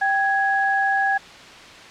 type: tone pair together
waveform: sine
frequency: 784 / 1663.4 Hz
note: G5 / G#6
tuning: 0 / +2 cents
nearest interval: octave + minor second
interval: 1302 cents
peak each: -20 dBFS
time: 0.01-1.18 s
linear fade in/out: 10 ms
effects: white hiss -41 dBFS RMS until 1.9 s + low-pass 4000 Hz 12 dB/octave